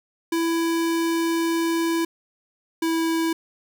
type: tone pair in turn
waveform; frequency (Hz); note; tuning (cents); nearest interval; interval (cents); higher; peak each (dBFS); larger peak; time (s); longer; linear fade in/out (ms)
square; 332 / 327.8; E4 / E4; +12 / -10; unison; 22; first; -21; neither; 0.32-2.05 / 2.82-3.33; first; 5
effects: none